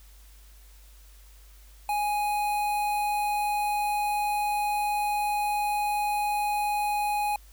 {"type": "tone with notch filter", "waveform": "square", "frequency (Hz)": 830.6, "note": "G#5", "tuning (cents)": 0, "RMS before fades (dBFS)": -27, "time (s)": [1.89, 7.36], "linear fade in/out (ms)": 2, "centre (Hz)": 5400, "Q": 1.1, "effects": ["added 50 Hz sine -49 dBFS peak until 7.52 s", "white hiss -58 dBFS RMS until 7.52 s"]}